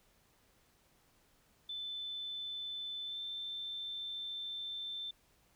sine tone with pitch glide, 3520 to 3553 Hz, A7 to A7, 0 to +16 cents, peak -39 dBFS, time 1.69-5.11 s, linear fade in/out 5 ms, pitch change +16 cents, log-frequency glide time 3.05-3.19 s, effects pink hiss -70 dBFS RMS until 5.55 s

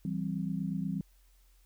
sine chord, C major, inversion first, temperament equal with one note detuned, 164.81 / 193.08 / 261.6 Hz, E3 / G3 / C4, 0 / -26 / 0 cents, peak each -35 / -34 / -39 dBFS, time 0.05-1.01 s, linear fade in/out 2 ms, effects added 44 Hz sine -60 dBFS peak until 1.65 s + white hiss -70 dBFS RMS until 1.65 s

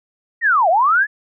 sine linear two-way sweep, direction down then up, 1925 to 624 to 1754 Hz, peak -11 dBFS, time 0.41-1.07 s, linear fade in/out 50 ms, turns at 0.69 s, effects none

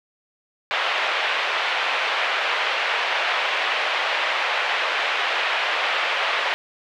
white band-pass noise, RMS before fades -23 dBFS, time 0.71-6.54 s, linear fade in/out 0 ms, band 530 to 3000 Hz, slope 24 dB/octave, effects none

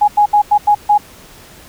sine tone bursts at uneven times, 830.6 Hz, G#5, in tune, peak -6 dBFS, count 6, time 0.01-0.08 / 0.17-0.26 / 0.33-0.42 / 0.51-0.58 / 0.67-0.75 / 0.89-0.98 s, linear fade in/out 10 ms, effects pink hiss -40 dBFS RMS until 1.68 s

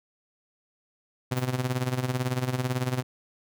sawtooth tone with tremolo, 127 Hz, B2, 49 cents sharp, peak -19 dBFS, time 1.31-3.03 s, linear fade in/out 10 ms, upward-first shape sine, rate 18 Hz, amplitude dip 75%
violet noise with exponential decay, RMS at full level -38 dBFS, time 1.37-1.5 s, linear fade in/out 0 ms, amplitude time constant 28 ms
effects none

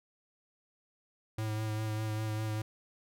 square tone with vibrato, 108.5 Hz, A2, 24 cents flat, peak -33 dBFS, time 1.38-2.62 s, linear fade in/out 5 ms, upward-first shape sine, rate 5 Hz, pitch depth 20 cents each way, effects none

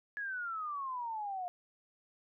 sine exponential sweep, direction down, 1698 to 706 Hz, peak -36 dBFS, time 0.17-1.48 s, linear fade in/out 0 ms, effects none

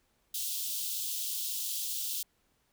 white high-pass noise, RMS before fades -35 dBFS, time 0.34-2.23 s, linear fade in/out 5 ms, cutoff 3000 Hz, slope 48 dB/octave, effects pink hiss -73 dBFS RMS until 2.72 s

